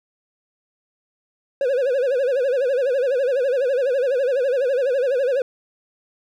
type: tone with vibrato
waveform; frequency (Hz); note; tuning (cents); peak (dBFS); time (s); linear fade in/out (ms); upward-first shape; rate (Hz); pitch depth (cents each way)
triangle; 522; C5; -4; -15; 1.61-5.42; 2; sine; 12; 140
effects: none